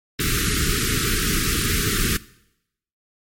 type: band-stop noise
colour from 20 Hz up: pink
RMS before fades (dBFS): -21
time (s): 0.19-2.17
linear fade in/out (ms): 5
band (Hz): 450 to 1200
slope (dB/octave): 96
effects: noise-tail reverb RT60 0.8 s tail -20 dB re dry + MP3 64 kbps